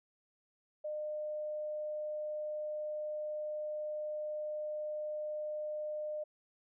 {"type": "tone", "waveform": "sine", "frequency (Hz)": 606, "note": "D#5", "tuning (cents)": -46, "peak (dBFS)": -36, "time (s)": [0.84, 6.24], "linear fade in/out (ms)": 10, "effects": []}